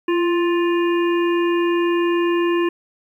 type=harmonic tone with a mistuned harmonic; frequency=350.7 Hz; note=F4; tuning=7 cents sharp; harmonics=1 / 3 / 5 / 7 / 8; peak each=-16 / -26 / -30 / -33 / -34 dBFS; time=0.08-2.69 s; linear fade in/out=5 ms; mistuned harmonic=1; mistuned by=-36 cents; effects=9-bit